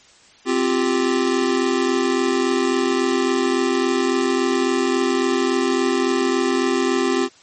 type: chord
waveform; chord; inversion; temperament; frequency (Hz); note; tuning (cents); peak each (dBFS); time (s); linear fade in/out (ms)
square; C suspended fourth; none; just; 261.6 / 348.8 / 392.4; C4 / F4 / G4; 0 / -2 / +2; -22; 0.45-7.29; 50
effects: white hiss -50 dBFS RMS until 7.42 s + MP3 32 kbps